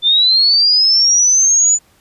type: linear sweep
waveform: sine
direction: up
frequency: 3520 to 7000 Hz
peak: -8 dBFS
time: 0.02-1.79 s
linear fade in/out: 50 ms
effects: pink hiss -53 dBFS RMS until 2 s + resampled to 32000 Hz